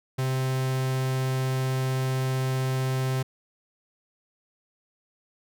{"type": "tone", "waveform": "45% pulse", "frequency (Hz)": 130.81, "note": "C3", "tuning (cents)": 0, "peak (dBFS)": -24, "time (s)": [0.18, 3.23], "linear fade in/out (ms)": 10, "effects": []}